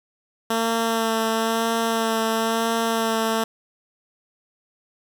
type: tone with vibrato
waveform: 10% pulse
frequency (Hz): 225.9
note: A3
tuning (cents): +46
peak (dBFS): -12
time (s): 0.5-3.44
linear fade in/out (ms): 5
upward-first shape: sine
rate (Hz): 1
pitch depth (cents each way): 18
effects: none